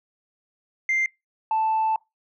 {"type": "tone pair in turn", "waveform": "sine", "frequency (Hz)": [2093, 880], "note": ["C7", "A5"], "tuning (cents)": [0, 0], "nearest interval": "octave + minor third", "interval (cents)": 1500, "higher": "first", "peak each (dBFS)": -18, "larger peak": "neither", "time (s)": [[0.89, 1.06], [1.51, 1.96]], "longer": "second", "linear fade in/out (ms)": 2, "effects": ["noise-tail reverb RT60 0.2 s tail -24 dB re dry", "tanh soft clip ceiling -17 dBFS"]}